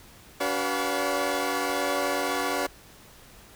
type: tone cluster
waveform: 20% pulse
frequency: 285.4 / 376.5 / 490 / 572 / 705 Hz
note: D4 / F#4 / B4 / D5 / F5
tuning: -49 / +30 / -14 / -46 / +16 cents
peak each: -27 dBFS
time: 0.4-2.67 s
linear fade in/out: 10 ms
effects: pink hiss -51 dBFS RMS until 3.55 s